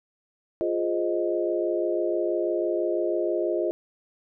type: chord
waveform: sine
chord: F minor seventh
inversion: none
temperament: equal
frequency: 349.2 / 415.3 / 523.3 / 622.3 Hz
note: F4 / Ab4 / C5 / Eb5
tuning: 0 / 0 / 0 / 0 cents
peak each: -26 / -30 / -32 / -28 dBFS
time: 0.61-3.71 s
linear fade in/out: 0 ms
effects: none